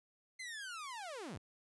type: linear sweep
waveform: sawtooth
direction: down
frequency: 2093 to 64.7 Hz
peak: -40 dBFS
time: 0.39-1.38 s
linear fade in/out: 10 ms
effects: resampled to 24000 Hz